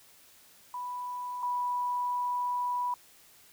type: tone pair in turn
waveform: sine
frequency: 987.8 / 982.7 Hz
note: B5 / B5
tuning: 0 / -9 cents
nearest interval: unison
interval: 9 cents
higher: first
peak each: -34 / -28 dBFS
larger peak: second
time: 0.74-1.43 / 1.43-2.94 s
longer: second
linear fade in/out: 2 ms
effects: white hiss -58 dBFS RMS until 3.52 s